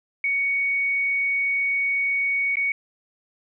sine tone with dropouts, 2233 Hz, C#7, 12 cents sharp, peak -20 dBFS, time 0.24-2.72 s, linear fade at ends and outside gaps 2 ms, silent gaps 2.556-2.569 s, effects none

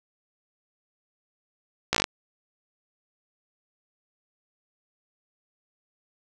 slowing click train, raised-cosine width 0.2 ms, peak -4 dBFS, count 7, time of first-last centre 1.93-2.042 s, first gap 16 ms, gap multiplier 1.06, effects none

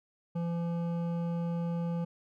sine tone with hard clipping, 170 Hz, F3, 46 cents flat, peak -32 dBFS, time 0.35-2.05 s, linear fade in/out 10 ms, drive 11 dB, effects none

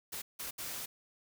white noise bursts at uneven times, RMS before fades -41 dBFS, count 3, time 0.12-0.22 / 0.39-0.51 / 0.58-0.86 s, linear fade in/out 10 ms, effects none

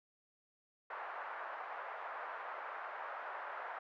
white band-pass noise, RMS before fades -45 dBFS, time 0.9-3.79 s, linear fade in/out 5 ms, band 600 to 1500 Hz, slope 24 dB/octave, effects none

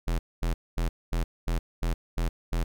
square tone bursts, 42.05 Hz, E1, 35 cents sharp, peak -25 dBFS, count 8, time 0.07-2.64 s, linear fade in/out 10 ms, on 120 ms, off 230 ms, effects none

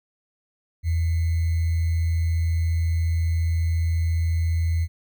sine tone with sample-and-hold, 82.8 Hz, E2, 8 cents sharp, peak -19 dBFS, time 0.83-4.88 s, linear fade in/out 50 ms, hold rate 2100 Hz, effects none

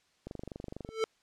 click train, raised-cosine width 2 ms, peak -27 dBFS, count 16, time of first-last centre 0.27-0.89 s, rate 24.2 Hz
square tone with exponential growth, 443.2 Hz, A4, 13 cents sharp, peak -25 dBFS, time 0.85-1.04 s, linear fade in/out 0 ms, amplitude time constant 41 ms
effects white hiss -70 dBFS RMS until 1.22 s + low-pass 6000 Hz 12 dB/octave

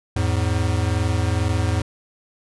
square tone pair together, 83.98 / 106.2 Hz, E2 / G#2, +33 / +39 cents, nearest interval major third, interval 406 cents, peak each -22 dBFS, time 0.16-1.82 s, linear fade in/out 5 ms, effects resampled to 24000 Hz

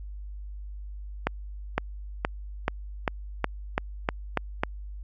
accelerating click train, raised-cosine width 0.5 ms, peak -8 dBFS, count 10, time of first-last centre 1.27-4.635 s, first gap 510 ms, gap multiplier 0.92, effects added 50 Hz sine -36 dBFS peak until 5.03 s

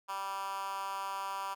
10% pulse tone with high-pass filter, 195.3 Hz, G3, 6 cents flat, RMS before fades -38 dBFS, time 0.08-1.55 s, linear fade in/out 20 ms, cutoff 1000 Hz, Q 3.4, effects none

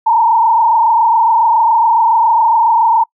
sine tone with frequency modulation, 913 Hz, A#5, 36 cents flat, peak -7 dBFS, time 0.06-3.04 s, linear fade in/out 10 ms, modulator 27.2 Hz, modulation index 1.6, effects noise-tail reverb RT60 0.1 s tail -26 dB re dry

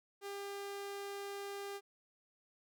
sawtooth tone, 400 Hz, G4, 35 cents sharp, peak -38 dBFS, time 0.21-1.81 s, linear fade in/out 50 ms, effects none

